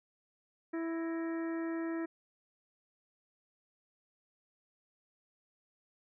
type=harmonic tone with a mistuned harmonic; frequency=329.6 Hz; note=E4; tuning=in tune; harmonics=1 / 2 / 3 / 4 / 5 / 6 / 7; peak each=-34 / -46 / -51 / -50 / -52 / -50 / -59 dBFS; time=0.73-2.06 s; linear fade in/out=10 ms; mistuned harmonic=6; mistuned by=-99 cents; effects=none